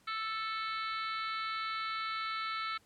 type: harmonic tone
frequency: 440.2 Hz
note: A4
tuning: 1 cent sharp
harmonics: 3 / 4 / 5 / 6 / 7 / 8 / 9 / 10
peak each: -36 / -46 / -42 / -52 / -50 / -51 / -45 / -51 dBFS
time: 0.07-2.78 s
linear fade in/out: 10 ms
effects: pink hiss -67 dBFS RMS until 2.85 s + low-pass 12000 Hz 12 dB/octave